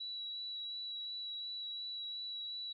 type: tone with vibrato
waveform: sine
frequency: 3918 Hz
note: B7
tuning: 15 cents flat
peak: -40 dBFS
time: 0-2.73 s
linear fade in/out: 10 ms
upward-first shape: sine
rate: 2.8 Hz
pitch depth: 12 cents each way
effects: none